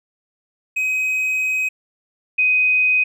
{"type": "tone pair in turn", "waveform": ["triangle", "sine"], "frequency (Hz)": [2526, 2507], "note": ["D#7", "D#7"], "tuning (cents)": [26, 12], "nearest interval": "unison", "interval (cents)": 14, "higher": "first", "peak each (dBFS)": [-16, -13], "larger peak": "second", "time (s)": [[0.76, 1.69], [2.38, 3.04]], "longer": "first", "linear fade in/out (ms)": 10, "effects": []}